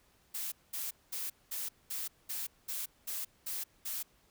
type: noise bursts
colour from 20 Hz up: blue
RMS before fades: -38 dBFS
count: 10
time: 0.34-4.03 s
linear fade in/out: 10 ms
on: 180 ms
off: 210 ms
effects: pink hiss -68 dBFS RMS until 4.3 s